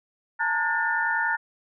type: tone cluster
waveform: sine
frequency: 864 / 914 / 1445 / 1610 / 1789 Hz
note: A5 / A#5 / F#6 / G6 / A6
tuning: -32 / -34 / -41 / +46 / +28 cents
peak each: -34 / -28 / -26 / -34 / -27 dBFS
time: 0.39-1.37 s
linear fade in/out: 20 ms
effects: none